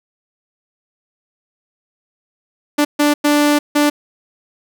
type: tone bursts at uneven times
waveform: sawtooth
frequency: 293.7 Hz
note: D4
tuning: in tune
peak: -7 dBFS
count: 4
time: 2.78-2.85 / 2.99-3.14 / 3.24-3.59 / 3.75-3.9 s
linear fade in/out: 10 ms
effects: none